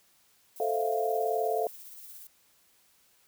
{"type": "noise with tremolo", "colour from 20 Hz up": "violet", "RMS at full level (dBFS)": -46, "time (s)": [0.56, 2.27], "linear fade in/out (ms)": 2, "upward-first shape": "sine", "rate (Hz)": 17, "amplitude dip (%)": 30}
{"type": "chord", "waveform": "sine", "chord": "F major seventh", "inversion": "first", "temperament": "equal", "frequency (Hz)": [440, 523.3, 659.3, 698.5], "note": ["A4", "C5", "E5", "F5"], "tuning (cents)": [0, 0, 0, 0], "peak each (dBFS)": [-30, -35, -33, -30], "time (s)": [0.6, 1.67], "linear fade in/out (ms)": 2}
{"effects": ["white hiss -65 dBFS RMS until 3.27 s"]}